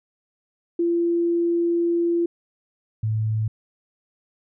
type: tone pair in turn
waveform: sine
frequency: 341.4 / 109.29 Hz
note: F4 / A2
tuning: -39 / -11 cents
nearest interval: octave + minor sixth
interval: 1972 cents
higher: first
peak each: -18 / -20 dBFS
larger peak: first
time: 0.79-2.26 / 3.03-3.48 s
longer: first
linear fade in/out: 5 ms
effects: none